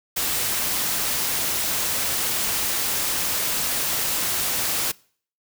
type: noise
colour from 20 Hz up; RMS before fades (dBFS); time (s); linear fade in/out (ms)
white; -24; 0.16-4.92; 10
effects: noise-tail reverb RT60 0.5 s tail -24 dB re dry